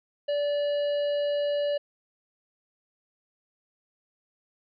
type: harmonic tone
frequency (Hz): 580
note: D5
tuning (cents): -22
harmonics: 1 / 3 / 5 / 7 / 8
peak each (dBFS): -24 / -44 / -40 / -47 / -52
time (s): 0.28-1.78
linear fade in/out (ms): 10
effects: none